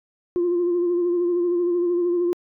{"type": "tone with vibrato", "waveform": "sine", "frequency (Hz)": 350, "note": "F4", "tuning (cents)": 4, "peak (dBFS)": -17, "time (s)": [0.36, 2.33], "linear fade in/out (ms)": 0, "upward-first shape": "sine", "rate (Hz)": 13, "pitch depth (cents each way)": 35, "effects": ["tanh soft clip ceiling -15 dBFS"]}